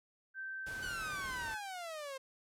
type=tone with pitch glide; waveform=sine; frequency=1555 to 1537.1 Hz; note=G6 to G6; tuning=-14 to -34 cents; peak=-40 dBFS; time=0.34-1.61 s; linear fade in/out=50 ms; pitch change=-20 cents; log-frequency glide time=0.55-1.01 s
type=noise; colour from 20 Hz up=pink; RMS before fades=-49 dBFS; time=0.66-1.55 s; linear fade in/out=10 ms
type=exponential sweep; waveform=sawtooth; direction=down; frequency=1523 to 523.3 Hz; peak=-38 dBFS; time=0.82-2.18 s; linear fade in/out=10 ms
effects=low-pass 12000 Hz 12 dB/octave